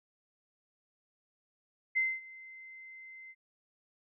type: tone with ADSR envelope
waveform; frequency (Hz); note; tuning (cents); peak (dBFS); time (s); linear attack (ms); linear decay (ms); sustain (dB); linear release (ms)
sine; 2071; C7; -18; -25; 1.95-3.35; 22; 230; -22; 46
effects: none